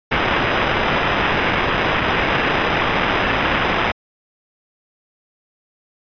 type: noise with sample-and-hold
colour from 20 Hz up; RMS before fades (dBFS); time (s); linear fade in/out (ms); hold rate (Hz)
blue; -18; 0.11-3.92; 10; 4410
effects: resampled to 11025 Hz